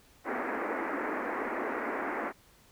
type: band-pass noise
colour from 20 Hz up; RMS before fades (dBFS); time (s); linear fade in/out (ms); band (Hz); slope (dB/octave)
pink; -34; 0.24-2.33; 50; 240 to 2100; 48
effects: pink hiss -61 dBFS RMS until 2.71 s